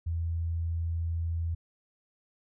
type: tone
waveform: sine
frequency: 83.3 Hz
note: E2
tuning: 19 cents sharp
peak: -28 dBFS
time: 0.06-1.55 s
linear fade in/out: 10 ms
effects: none